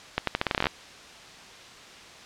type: accelerating click train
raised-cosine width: 0.3 ms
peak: -7 dBFS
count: 13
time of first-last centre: 0.18-0.669 s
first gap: 93 ms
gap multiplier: 0.83
effects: white hiss -46 dBFS RMS until 2.25 s + low-pass 5000 Hz 12 dB/octave